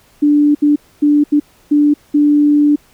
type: tone bursts at uneven times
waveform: sine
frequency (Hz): 293.7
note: D4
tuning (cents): 0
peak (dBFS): -7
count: 6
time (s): 0.22-0.55 / 0.62-0.76 / 1.02-1.24 / 1.32-1.4 / 1.71-1.94 / 2.14-2.76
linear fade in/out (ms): 10
effects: pink hiss -50 dBFS RMS until 2.93 s